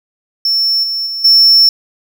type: tone with level steps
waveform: triangle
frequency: 5400 Hz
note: E8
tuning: 41 cents sharp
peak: -9 / -14 / -17 / -3 dBFS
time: 0.45-1.69 s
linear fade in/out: 2 ms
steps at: 0.83 / 1.06 / 1.24 s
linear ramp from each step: 10 ms
effects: none